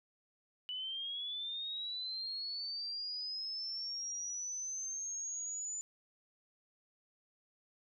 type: linear sweep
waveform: sine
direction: up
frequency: 2960 to 7040 Hz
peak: -38 dBFS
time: 0.69-5.81 s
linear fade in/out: 0 ms
effects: none